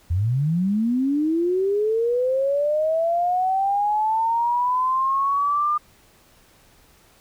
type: linear sweep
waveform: sine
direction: up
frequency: 79.9 to 1210 Hz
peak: -18 dBFS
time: 0.1-5.78 s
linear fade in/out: 10 ms
effects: pink hiss -55 dBFS RMS until 7.2 s